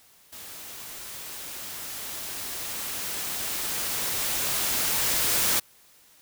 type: noise with level ramp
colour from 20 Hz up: white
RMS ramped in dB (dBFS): -42 to -23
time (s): 0.32-5.6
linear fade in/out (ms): 10
effects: white hiss -57 dBFS RMS until 6.21 s